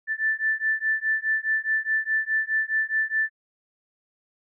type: beating tone pair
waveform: sine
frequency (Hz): 1760 / 1764.8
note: A6 / A6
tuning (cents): 0 / +5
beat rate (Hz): 4.8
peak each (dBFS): -25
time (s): 0.07-3.3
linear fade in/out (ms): 50
effects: none

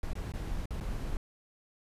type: noise with dropouts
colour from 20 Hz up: brown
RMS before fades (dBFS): -35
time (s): 0.03-1.17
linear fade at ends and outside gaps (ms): 2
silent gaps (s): 0.133-0.153 / 0.321-0.337 / 0.657-0.706 / 0.802-0.808
effects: resampled to 32000 Hz

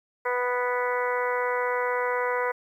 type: harmonic tone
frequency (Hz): 246.9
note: B3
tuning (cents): 0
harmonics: 2 / 3 / 4 / 5 / 6 / 7 / 8 / 9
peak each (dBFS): -27 / -38 / -29 / -36 / -33 / -41 / -33 / -43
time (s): 0.25-2.52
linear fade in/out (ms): 10
effects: 10-bit

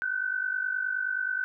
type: tone pair together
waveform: sine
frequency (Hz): 1480 / 1529.5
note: F#6 / G6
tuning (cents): 0 / -43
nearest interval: minor second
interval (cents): 57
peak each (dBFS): -31 / -29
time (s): 0.02-1.44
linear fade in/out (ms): 0
effects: none

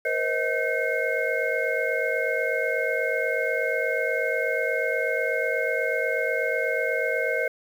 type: tone cluster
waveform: sine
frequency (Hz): 475.8 / 524 / 632 / 1543 / 2157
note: A#4 / C5 / D#5 / G6 / C#7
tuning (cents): +35 / +2 / +27 / -28 / -48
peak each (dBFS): -29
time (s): 0.05-7.48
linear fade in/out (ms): 5
effects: 8-bit

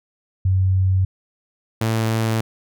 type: tone pair in turn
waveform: sine / sawtooth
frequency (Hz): 94.2 / 112.02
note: F#2 / A2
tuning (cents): +32 / +32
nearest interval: minor third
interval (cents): 300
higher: second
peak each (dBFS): -14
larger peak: neither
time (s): 0.45-1.05 / 1.81-2.41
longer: neither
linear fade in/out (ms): 5
effects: none

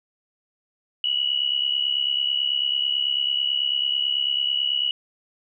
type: tone with amplitude modulation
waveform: sine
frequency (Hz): 2930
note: F#7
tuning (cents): -18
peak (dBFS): -17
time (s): 1.04-4.91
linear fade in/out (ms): 2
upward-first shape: sine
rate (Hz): 69.1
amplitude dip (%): 75
effects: none

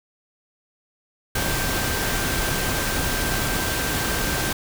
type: tone in noise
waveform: sine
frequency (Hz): 1568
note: G6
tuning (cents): 0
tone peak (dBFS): -31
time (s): 1.35-4.53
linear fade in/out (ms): 5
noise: pink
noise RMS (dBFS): -24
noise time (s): 1.35-4.53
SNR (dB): -10
effects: none

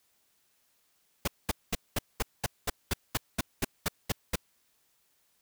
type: noise bursts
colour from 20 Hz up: pink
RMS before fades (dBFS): -28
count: 14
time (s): 1.25-4.358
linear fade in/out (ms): 5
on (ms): 27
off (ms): 210
effects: white hiss -71 dBFS RMS until 5.41 s

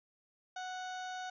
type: tone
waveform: 30% pulse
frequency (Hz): 739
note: F#5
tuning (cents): -2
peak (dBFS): -37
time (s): 0.56-1.3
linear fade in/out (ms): 5
effects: resampled to 16000 Hz

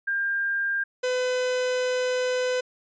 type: tone pair in turn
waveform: sine / 45% pulse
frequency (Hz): 1600 / 504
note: G6 / B4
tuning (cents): +35 / +35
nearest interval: octave + minor sixth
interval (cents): 2000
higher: first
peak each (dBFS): -23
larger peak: neither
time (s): 0.07-0.84 / 1.03-2.61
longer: second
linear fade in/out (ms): 10
effects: resampled to 16000 Hz

